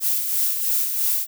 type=noise with tremolo; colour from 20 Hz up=violet; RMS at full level=-20 dBFS; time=0-1.27 s; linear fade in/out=50 ms; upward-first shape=sine; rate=3 Hz; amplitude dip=45%; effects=none